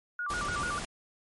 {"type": "tone with vibrato", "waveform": "sine", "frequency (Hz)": 1300, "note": "E6", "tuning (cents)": -24, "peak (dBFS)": -31, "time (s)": [0.19, 0.79], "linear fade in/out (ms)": 2, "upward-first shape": "square", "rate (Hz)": 6.8, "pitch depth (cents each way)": 180}
{"type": "noise", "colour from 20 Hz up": "pink", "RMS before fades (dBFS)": -37, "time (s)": [0.3, 0.85], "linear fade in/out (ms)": 2}
{"effects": ["MP3 48 kbps"]}